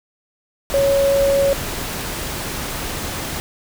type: tone in noise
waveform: sine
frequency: 554.4 Hz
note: C#5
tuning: in tune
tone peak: -13 dBFS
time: 0.74-1.53 s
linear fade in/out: 0 ms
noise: pink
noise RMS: -26 dBFS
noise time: 0.7-3.4 s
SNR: +10 dB
effects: none